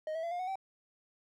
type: tone with pitch steps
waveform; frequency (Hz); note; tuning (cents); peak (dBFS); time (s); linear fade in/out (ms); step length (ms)
triangle; 622.3 / 649.5 / 677.8 / 707.4 / 738.3 / 770.6; D#5 / E5 / E5 / F5 / F#5 / G5; 0 / -26 / +48 / +22 / -4 / -30; -32; 0.07-0.556; 2; 81
effects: none